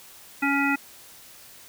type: harmonic tone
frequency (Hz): 279.8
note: C#4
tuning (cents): +16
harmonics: 1 / 3 / 5 / 7 / 9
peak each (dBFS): -24 / -29 / -27 / -28 / -28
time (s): 0.42-0.76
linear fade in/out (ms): 10
effects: white hiss -48 dBFS RMS until 1.68 s